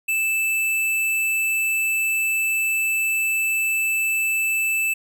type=tone; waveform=square; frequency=2637 Hz; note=E7; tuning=in tune; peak=-20 dBFS; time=0.08-4.94 s; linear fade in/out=10 ms; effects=none